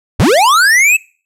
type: linear sweep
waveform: square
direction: up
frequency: 48.4 to 2657 Hz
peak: -7 dBFS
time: 0.19-0.97 s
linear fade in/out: 10 ms
effects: noise-tail reverb RT60 0.4 s tail -24 dB re dry + low-pass 12000 Hz 12 dB/octave